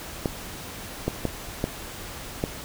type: clicks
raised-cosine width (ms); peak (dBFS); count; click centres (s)
2; -10; 5; 0.258 / 1.08 / 1.253 / 1.641 / 2.439
effects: pink hiss -38 dBFS RMS until 2.64 s